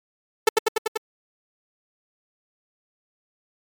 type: tone with echo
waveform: sawtooth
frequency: 440 Hz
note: A4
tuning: in tune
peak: -8 dBFS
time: 0.47-0.49 s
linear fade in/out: 5 ms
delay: 97 ms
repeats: 5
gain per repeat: -2 dB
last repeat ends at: 0.975 s
effects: MP3 96 kbps